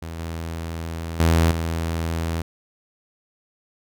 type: tone with level steps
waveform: sawtooth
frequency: 82.41 Hz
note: E2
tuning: in tune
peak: -27 / -24 / -11 / -19 dBFS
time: 0.02-2.42 s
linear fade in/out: 5 ms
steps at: 0.19 / 1.2 / 1.51 s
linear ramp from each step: 2 ms
effects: none